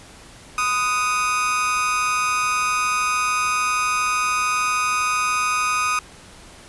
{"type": "tone with amplitude modulation", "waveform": "30% pulse", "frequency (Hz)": 1244.5, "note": "D#6", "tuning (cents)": 0, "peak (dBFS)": -13, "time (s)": [0.58, 5.99], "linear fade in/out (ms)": 2, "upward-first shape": "sine", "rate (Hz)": 233, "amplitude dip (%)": 65, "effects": ["pink hiss -44 dBFS RMS until 6.68 s", "resampled to 24000 Hz"]}